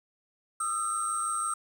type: tone cluster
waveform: sine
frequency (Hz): 1236 / 1342 / 8470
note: D#6 / E6 / C9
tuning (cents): -12 / +31 / +20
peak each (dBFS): -31 / -31 / -31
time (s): 0.6-1.54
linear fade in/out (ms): 5
effects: tanh soft clip ceiling -23 dBFS + 9-bit